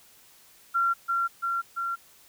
sine tone with echo, 1372 Hz, F6, 31 cents flat, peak -21 dBFS, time 0.74-0.94 s, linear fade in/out 20 ms, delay 340 ms, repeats 3, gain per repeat -2 dB, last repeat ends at 1.96 s, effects white hiss -56 dBFS RMS until 2.28 s

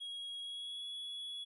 triangle tone with pitch glide, 3303 to 3376 Hz, G#7 to G#7, -10 to +28 cents, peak -40 dBFS, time 0-1.45 s, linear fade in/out 20 ms, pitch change +38 cents, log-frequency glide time 0.4-0.85 s, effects resampled to 32000 Hz

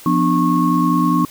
sine tone cluster, 174.3 / 249 / 298.8 / 1094 Hz, F3 / B3 / D4 / C#6, -3 / +14 / +30 / -23 cents, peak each -18 dBFS, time 0.06-1.25 s, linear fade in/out 2 ms, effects white hiss -40 dBFS RMS until 1.3 s

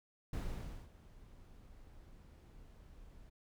brown noise with ADSR envelope, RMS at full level -38 dBFS, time 0.33-3.3 s, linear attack 4 ms, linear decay 550 ms, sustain -19 dB, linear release 14 ms, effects none

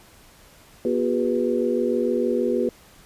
sine tone cluster, 242.5 / 358.4 / 405 / 492.2 Hz, B3 / F4 / G#4 / B4, -31 / +45 / -43 / -6 cents, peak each -25 dBFS, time 0.85-2.69 s, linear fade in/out 2 ms, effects pink hiss -51 dBFS RMS until 3.05 s + resampled to 32000 Hz

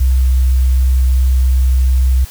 sine tone, 64.1 Hz, C2, 35 cents flat, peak -8 dBFS, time 0-2.25 s, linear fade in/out 10 ms, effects white hiss -36 dBFS RMS until 2.3 s

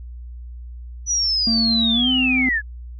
sine linear sweep, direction down, 5960 to 1645 Hz, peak -17 dBFS, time 1.06-2.62 s, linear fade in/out 50 ms
triangle tone with pitch glide, 227.5 to 256.8 Hz, A#3 to C4, -42 to -32 cents, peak -17 dBFS, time 1.47-2.49 s, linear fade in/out 2 ms, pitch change +210 cents, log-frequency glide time 1.92-2.1 s
effects added 60 Hz sine -32 dBFS peak until 2.99 s

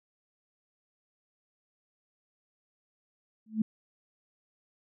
sine tone with exponential growth, 218.4 Hz, A3, 13 cents flat, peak -20 dBFS, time 3.46-3.62 s, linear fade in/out 5 ms, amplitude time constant 33 ms, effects none

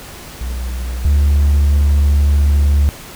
triangle tone pair in turn, 61.74 / 71.94 Hz, B1 / D2, 0 / -35 cents, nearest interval minor third, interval 265 cents, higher second, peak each -17 / -6 dBFS, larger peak second, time 0.41-1.05 / 1.05-2.89 s, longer second, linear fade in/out 0 ms, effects tanh soft clip ceiling -3 dBFS + pink hiss -34 dBFS RMS until 3.15 s

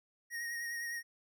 square tone with vibrato, 1873 Hz, A#6, 8 cents sharp, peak -38 dBFS, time 0.3-1.03 s, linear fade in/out 50 ms, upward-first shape sine, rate 9.8 Hz, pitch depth 24 cents each way, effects none

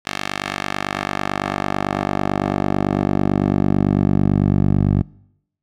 10% pulse tone with band-pass filter sweep, 49 Hz, G1, in tune, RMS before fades -19 dBFS, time 0.05-5.03 s, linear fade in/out 20 ms, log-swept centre 2800 to 120 Hz, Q 0.72, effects noise-tail reverb RT60 0.8 s tail -24 dB re dry

